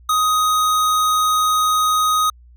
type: tone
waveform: square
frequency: 1252 Hz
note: D#6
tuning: 10 cents sharp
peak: -15 dBFS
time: 0.09-2.3 s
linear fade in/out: 5 ms
effects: added 60 Hz sine -43 dBFS peak until 2.56 s